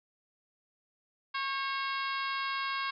harmonic tone with a mistuned harmonic, 547 Hz, C#5, 23 cents flat, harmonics 2 / 3 / 4 / 5 / 6 / 7 / 8 / 9, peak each -34 / -38 / -40 / -42 / -44 / -45 / -46 / -47 dBFS, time 1.34-2.91 s, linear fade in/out 10 ms, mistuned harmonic 3, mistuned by -37 cents, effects none

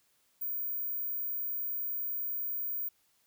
sine tone, 15230 Hz, A#9, 36 cents sharp, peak -32 dBFS, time 0.41-2.89 s, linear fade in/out 10 ms, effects white hiss -71 dBFS RMS until 3.26 s

